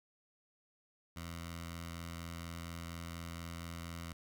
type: tone with notch filter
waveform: 10% pulse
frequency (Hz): 84.2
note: E2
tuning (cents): +37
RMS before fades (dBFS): -45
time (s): 1.16-4.13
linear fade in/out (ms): 5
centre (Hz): 400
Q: 0.59
effects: none